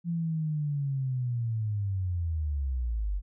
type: linear sweep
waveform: sine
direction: down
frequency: 172.2 to 45.26 Hz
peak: -27 dBFS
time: 0.04-3.22 s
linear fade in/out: 50 ms
effects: none